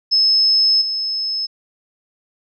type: tone with level steps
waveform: sine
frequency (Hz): 5200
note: E8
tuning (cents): -24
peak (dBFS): -11 / -19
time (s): 0.11-1.47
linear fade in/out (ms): 20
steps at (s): 0.81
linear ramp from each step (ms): 10
effects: none